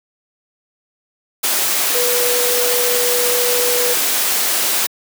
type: tone in noise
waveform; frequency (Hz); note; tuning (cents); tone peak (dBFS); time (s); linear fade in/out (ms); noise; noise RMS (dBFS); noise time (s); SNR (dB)
sine; 490; B4; -14; -18; 1.94-3.94; 10; white; -17; 1.43-4.87; -4
effects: high-pass 300 Hz 12 dB/octave